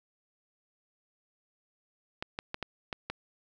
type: clicks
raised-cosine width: 0.3 ms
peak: -18 dBFS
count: 6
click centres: 2.225 / 2.389 / 2.544 / 2.627 / 2.928 / 3.1 s
effects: none